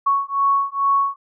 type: beating tone pair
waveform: sine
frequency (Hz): 1108.7 / 1111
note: C#6 / C#6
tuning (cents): 0 / +4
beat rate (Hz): 2.3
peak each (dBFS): -19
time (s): 0.06-1.16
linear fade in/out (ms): 10
effects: none